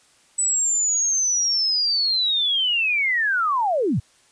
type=linear sweep; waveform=sine; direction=down; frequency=7990 to 82 Hz; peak=-18 dBFS; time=0.38-4 s; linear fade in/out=10 ms; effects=white hiss -57 dBFS RMS until 4.31 s + resampled to 22050 Hz